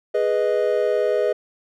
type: chord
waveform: triangle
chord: G# minor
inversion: none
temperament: equal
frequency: 415.3 / 493.9 / 622.3 Hz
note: G#4 / B4 / D#5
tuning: 0 / 0 / 0 cents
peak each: -20 dBFS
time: 0.14-1.33 s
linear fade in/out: 10 ms
effects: none